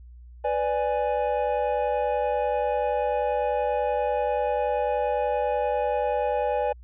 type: chord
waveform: triangle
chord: G# diminished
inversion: first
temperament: equal with one note detuned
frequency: 497 / 587.3 / 830.6 Hz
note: B4 / D5 / G#5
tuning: +11 / 0 / 0 cents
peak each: -25 dBFS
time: 0.44-6.73 s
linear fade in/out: 10 ms
effects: added 60 Hz sine -43 dBFS peak until 6.83 s + resampled to 8000 Hz